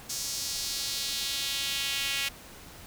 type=tone with high-pass filter sweep; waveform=sawtooth; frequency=276.2 Hz; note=C#4; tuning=6 cents flat; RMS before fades=-32 dBFS; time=0.09-2.29 s; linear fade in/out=10 ms; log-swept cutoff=5800 to 2600 Hz; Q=2; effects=pink hiss -48 dBFS RMS until 2.86 s